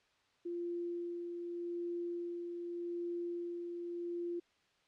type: tone with tremolo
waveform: sine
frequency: 346.1 Hz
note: F4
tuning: 16 cents flat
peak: -36 dBFS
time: 0.45-4.4 s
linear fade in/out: 10 ms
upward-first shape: sine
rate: 0.84 Hz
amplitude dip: 35%
effects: white hiss -72 dBFS RMS until 4.87 s + low-pass 4000 Hz 12 dB/octave